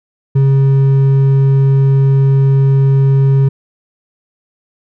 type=tone with hard clipping; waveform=triangle; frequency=136.1 Hz; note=C#3; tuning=31 cents flat; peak=-8 dBFS; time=0.35-3.49 s; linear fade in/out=10 ms; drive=8 dB; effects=none